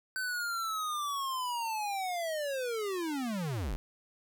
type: linear sweep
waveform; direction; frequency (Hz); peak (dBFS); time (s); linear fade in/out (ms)
square; down; 1536 to 31.67; -33; 0.16-3.76; 0
effects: none